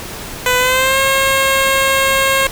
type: tone with pitch glide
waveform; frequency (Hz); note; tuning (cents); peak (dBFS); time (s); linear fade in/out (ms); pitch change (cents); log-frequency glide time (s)
10% pulse; 500 to 539; B4 to C#5; +21 to -49; -3; 0.46-2.47; 2; +130; 0.58-0.99
effects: pink hiss -28 dBFS RMS until 2.51 s